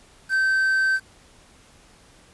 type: tone with quantisation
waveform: triangle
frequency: 1549 Hz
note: G6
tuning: 21 cents flat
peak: -16 dBFS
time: 0.29-1 s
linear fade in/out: 50 ms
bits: 7
effects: pink hiss -53 dBFS RMS until 2.33 s + resampled to 24000 Hz